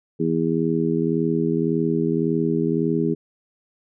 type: harmonic tone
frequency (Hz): 81.8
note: E2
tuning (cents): -13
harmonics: 2 / 3 / 4 / 5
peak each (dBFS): -24 / -24 / -24 / -24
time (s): 0.19-3.15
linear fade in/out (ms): 20
effects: none